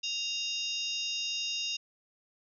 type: harmonic tone with a mistuned harmonic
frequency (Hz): 931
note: A#5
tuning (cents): -2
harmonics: 3 / 4 / 5 / 6 / 7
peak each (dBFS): -35 / -37 / -39 / -41 / -42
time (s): 0.03-1.77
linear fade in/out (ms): 10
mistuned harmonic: 5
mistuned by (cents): +120
effects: none

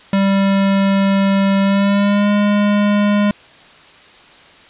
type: tone with pitch glide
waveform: square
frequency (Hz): 196 to 205.6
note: G3 to G#3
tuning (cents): 0 to -17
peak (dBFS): -12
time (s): 0.13-3.31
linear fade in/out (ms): 2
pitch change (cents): +83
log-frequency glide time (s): 1.62-2.3
effects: white hiss -43 dBFS RMS until 4.69 s + resampled to 8000 Hz

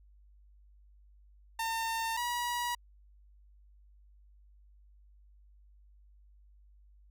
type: tone pair in turn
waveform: sawtooth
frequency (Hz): 906 / 964.9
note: A#5 / B5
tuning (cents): -50 / -41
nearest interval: minor second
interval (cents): 109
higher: second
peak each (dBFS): -28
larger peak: neither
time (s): 1.59-2.17 / 2.17-2.75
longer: neither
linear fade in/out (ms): 5
effects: added 50 Hz sine -57 dBFS peak until 7.1 s

